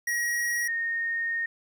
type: tone pair in turn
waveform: square / sine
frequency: 1898 / 1846.1 Hz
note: A#6 / A#6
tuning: +31 / -17 cents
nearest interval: unison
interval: 48 cents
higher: first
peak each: -26 dBFS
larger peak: neither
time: 0.07-0.68 / 0.68-1.46 s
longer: second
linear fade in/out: 5 ms
effects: 11-bit